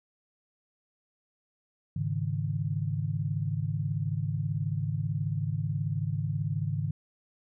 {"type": "chord", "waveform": "sine", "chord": "Ab suspended fourth", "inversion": "none", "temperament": "equal with one note detuned", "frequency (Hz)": [103.83, 138.59, 157.01], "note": ["Ab2", "Db3", "Eb3"], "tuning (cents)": [0, 0, 16], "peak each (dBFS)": -32, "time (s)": [1.96, 6.91], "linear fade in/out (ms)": 5, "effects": []}